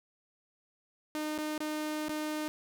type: tone with dropouts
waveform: sawtooth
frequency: 305.6 Hz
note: D#4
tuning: 31 cents flat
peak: -29 dBFS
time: 1.15-2.48 s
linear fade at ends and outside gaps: 0 ms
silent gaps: 1.379-1.386 / 1.579-1.604 / 2.084-2.094 s
effects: none